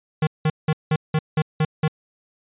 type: tone bursts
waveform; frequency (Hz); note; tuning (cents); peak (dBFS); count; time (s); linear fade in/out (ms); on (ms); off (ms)
square; 155.56; D#3; 0; -17; 8; 0.22-1.88; 5; 50; 180
effects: resampled to 8000 Hz